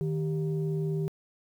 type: tone pair together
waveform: sine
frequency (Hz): 155.7 / 392.3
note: D#3 / G4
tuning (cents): +2 / +1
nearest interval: octave + major third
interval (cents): 1599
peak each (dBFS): -27 / -32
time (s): 0.01-1.08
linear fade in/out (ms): 0
effects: tanh soft clip ceiling -21 dBFS + 10-bit